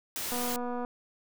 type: noise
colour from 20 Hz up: white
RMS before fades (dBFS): -35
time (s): 0.16-0.56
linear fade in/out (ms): 0
type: click train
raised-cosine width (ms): 1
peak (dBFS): -23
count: 130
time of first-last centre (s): 0.32-0.849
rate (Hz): 244
effects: none